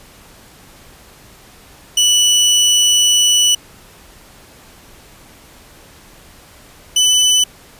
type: tone pair in turn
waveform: 25% pulse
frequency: 2960 / 2996 Hz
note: F#7 / F#7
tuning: 0 / +21 cents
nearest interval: unison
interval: 21 cents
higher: second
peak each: -6 dBFS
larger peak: neither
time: 1.97-3.55 / 6.96-7.44 s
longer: first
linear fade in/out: 5 ms
effects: pink hiss -43 dBFS RMS until 7.79 s + resampled to 32000 Hz